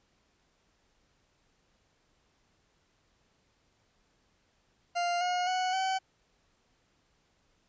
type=tone with pitch steps; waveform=40% pulse; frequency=698.5 / 718.6 / 739.2 / 760.4 Hz; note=F5 / F5 / F#5 / F#5; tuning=0 / +49 / -2 / +47 cents; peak=-27 dBFS; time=4.95-5.99 s; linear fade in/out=20 ms; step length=260 ms; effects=pink hiss -71 dBFS RMS until 7.68 s + resampled to 16000 Hz